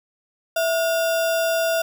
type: tone with sample-and-hold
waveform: sine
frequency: 659.3 Hz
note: E5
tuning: in tune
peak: -18 dBFS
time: 0.56-1.82 s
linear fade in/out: 5 ms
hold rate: 2100 Hz
effects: none